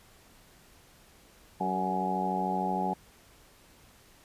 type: harmonic tone with a mistuned harmonic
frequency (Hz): 93.2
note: F#2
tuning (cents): +13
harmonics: 2 / 3 / 4 / 5 / 6 / 7 / 8 / 9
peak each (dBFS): -33 / -40 / -38 / -42 / -43 / -42 / -34 / -31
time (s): 1.6-2.94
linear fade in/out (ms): 10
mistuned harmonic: 4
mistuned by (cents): +37
effects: pink hiss -58 dBFS RMS until 4.24 s + resampled to 32000 Hz